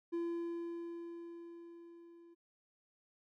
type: tone with level ramp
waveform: triangle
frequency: 339.7 Hz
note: F4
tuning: 48 cents flat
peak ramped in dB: -32 to -55 dBFS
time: 0.12-2.35 s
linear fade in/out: 20 ms
effects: none